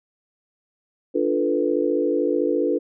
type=chord; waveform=sine; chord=B half-diminished seventh; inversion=first; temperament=equal; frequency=293.7 / 349.2 / 440 / 493.9 Hz; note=D4 / F4 / A4 / B4; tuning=0 / 0 / 0 / 0 cents; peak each=-24 dBFS; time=1.14-2.79 s; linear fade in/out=20 ms; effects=none

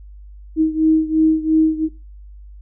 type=beating tone pair; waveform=sine; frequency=315.2 / 318.1 Hz; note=D#4 / D#4; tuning=+23 / +38 cents; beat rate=2.9 Hz; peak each=-14 / -17 dBFS; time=0.56-1.89 s; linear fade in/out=50 ms; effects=noise-tail reverb RT60 0.3 s tail -20 dB re dry + added 50 Hz sine -36 dBFS peak until 2.61 s

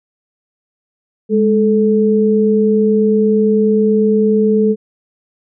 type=tone pair together; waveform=sine; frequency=207.7 / 435.5 Hz; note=G#3 / A4; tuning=0 / -18 cents; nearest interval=octave + minor second; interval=1282 cents; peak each=-12 dBFS; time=1.29-4.76 s; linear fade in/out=50 ms; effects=none

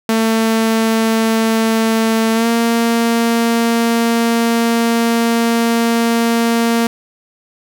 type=tone with pitch glide; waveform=sawtooth; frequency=223.8 to 231.7 Hz; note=A3 to A#3; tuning=+30 to -10 cents; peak=-8 dBFS; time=0.09-6.87 s; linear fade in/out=2 ms; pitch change=+60 cents; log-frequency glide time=2.33-2.47 s; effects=none

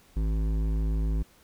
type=tone with hard clipping; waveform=sine; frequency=53.4 Hz; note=G#1; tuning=49 cents sharp; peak=-26 dBFS; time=0.16-1.23 s; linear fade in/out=10 ms; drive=12 dB; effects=pink hiss -59 dBFS RMS until 1.43 s

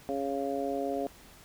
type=harmonic tone; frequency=138.59 Hz; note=C#3; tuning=in tune; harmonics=2 / 3 / 4 / 5; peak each=-35 / -35 / -35 / -35 dBFS; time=0.09-1.07 s; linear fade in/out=0 ms; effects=pink hiss -54 dBFS RMS until 1.44 s

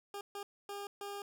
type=tone bursts at uneven times; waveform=20% pulse; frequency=403.8 Hz; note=G#4; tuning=49 cents flat; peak=-36 dBFS; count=4; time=0.14-0.21 / 0.35-0.43 / 0.69-0.87 / 1.01-1.22 s; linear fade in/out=2 ms; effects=none

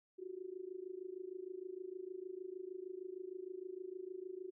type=tone with amplitude modulation; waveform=sine; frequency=370 Hz; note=F#4; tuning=in tune; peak=-40 dBFS; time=0.18-4.51 s; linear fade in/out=20 ms; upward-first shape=sine; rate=26.5 Hz; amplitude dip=90%; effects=none

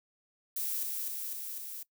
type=noise with echo; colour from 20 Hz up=violet; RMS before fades=-34 dBFS; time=0.56-0.83 s; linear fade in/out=5 ms; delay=250 ms; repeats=4; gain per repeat=-2 dB; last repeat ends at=1.83 s; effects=noise-tail reverb RT60 0.1 s tail -20 dB re dry

